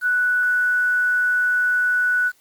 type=tone with quantisation; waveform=sine; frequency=1480 Hz; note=F#6; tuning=in tune; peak=-16 dBFS; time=0.01-2.32 s; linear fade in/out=50 ms; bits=7; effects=white hiss -59 dBFS RMS until 2.4 s + Opus 24 kbps